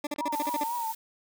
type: tone bursts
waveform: 20% pulse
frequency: 293.7 Hz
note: D4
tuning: in tune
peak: -24 dBFS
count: 9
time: 0.04-0.638 s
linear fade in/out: 5 ms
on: 30 ms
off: 41 ms
type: clicks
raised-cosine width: 0.3 ms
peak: -30 dBFS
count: 5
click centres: 0.161 / 0.326 / 0.358 / 0.456 / 0.636 s
type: tone with vibrato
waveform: sine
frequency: 927 Hz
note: A#5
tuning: 10 cents flat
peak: -29 dBFS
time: 0.19-0.93 s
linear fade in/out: 20 ms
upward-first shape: triangle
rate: 4 Hz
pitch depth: 88 cents each way
type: noise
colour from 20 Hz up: blue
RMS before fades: -41 dBFS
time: 0.32-0.95 s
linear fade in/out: 5 ms
effects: none